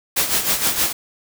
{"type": "noise with tremolo", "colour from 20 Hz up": "white", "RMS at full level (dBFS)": -17, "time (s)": [0.16, 0.93], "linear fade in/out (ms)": 10, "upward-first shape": "sine", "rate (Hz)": 6.4, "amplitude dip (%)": 65, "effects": []}